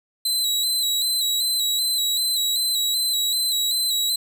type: tone with vibrato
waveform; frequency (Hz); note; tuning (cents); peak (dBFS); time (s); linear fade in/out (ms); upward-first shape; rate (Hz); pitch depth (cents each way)
sawtooth; 3968; B7; +7; -17; 0.25-4.16; 5; square; 2.6; 39
effects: none

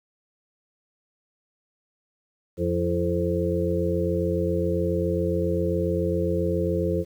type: harmonic tone with a mistuned harmonic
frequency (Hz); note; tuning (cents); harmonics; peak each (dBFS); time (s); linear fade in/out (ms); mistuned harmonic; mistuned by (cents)
87.31; F2; 0; 1 / 2 / 4 / 5 / 6; -28 / -28 / -28 / -28 / -28; 2.57-7.05; 50; 4; -58
effects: 9-bit

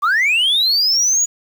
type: linear sweep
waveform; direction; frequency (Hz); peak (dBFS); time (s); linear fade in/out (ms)
sine; up; 1112 to 6880; -10; 0.02-1.26; 20
effects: tanh soft clip ceiling -11 dBFS + 7-bit

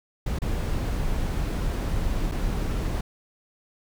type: noise with dropouts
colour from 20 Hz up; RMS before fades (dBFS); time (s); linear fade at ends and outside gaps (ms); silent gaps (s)
brown; -26; 0.26-3.01; 5; 0.388-0.418 / 2.315-2.319
effects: none

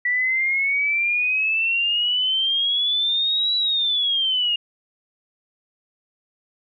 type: exponential two-way sweep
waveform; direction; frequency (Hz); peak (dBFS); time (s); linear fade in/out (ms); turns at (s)
sine; up then down; 1951 to 3942 to 2827; -18; 0.05-4.56; 5; 3.56
effects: none

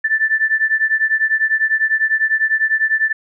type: beating tone pair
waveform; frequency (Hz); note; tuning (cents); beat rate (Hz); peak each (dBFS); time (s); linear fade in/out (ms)
sine; 1760 / 1770; A6 / A6; 0 / +10; 10; -16 / -17; 0.04-3.13; 10
effects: none

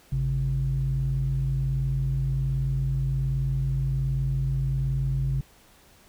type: tone pair together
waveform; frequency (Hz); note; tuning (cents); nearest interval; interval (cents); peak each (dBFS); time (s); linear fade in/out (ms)
sine; 53.61 / 134.9; A1 / C#3; -44 / -47; octave + major third; 1597; -27 / -23; 0.12-5.41; 5
effects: tanh soft clip ceiling -17 dBFS + pink hiss -56 dBFS RMS until 6.08 s

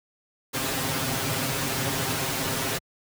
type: noise with comb filter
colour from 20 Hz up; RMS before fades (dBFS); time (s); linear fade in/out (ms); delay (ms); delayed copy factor
pink; -27; 0.53-2.79; 20; 7.5; +0.9
effects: high-pass 80 Hz 12 dB/octave

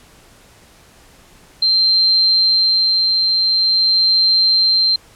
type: tone with tremolo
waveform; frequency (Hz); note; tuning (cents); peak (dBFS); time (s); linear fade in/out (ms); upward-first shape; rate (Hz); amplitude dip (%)
sine; 4143; C8; -18; -10; 1.62-4.96; 5; sine; 0.46; 25
effects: pink hiss -47 dBFS RMS until 5.15 s + low-pass 12000 Hz 12 dB/octave

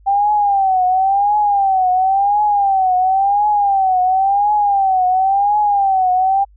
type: tone with vibrato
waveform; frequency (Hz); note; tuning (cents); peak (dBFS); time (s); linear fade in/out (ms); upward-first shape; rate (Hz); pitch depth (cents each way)
sine; 784; G5; 0; -11; 0.06-6.45; 20; triangle; 0.95; 130
effects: added 50 Hz sine -44 dBFS peak until 6.56 s

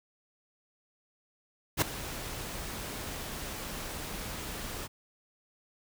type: noise with ADSR envelope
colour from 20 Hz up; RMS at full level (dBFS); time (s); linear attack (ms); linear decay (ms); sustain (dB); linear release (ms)
pink; -23; 1.77-4.88; 48; 6; -16; 29
effects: none

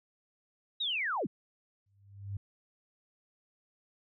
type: linear sweep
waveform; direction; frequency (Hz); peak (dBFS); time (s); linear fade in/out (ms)
sine; down; 3899 to 114.6; -30; 0.8-1.27; 10
type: tone with exponential growth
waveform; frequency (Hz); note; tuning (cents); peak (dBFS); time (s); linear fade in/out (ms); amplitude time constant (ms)
sine; 99.5; G2; +26; -32; 1.86-2.37; 5; 110
effects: none

